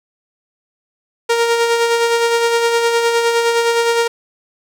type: tone with tremolo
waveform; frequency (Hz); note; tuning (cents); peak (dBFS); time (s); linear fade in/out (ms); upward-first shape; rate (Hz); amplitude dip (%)
sawtooth; 466.2; A#4; 0; -7; 1.29-4.08; 10; sine; 9.7; 40
effects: low-pass 9000 Hz 12 dB/octave + 7-bit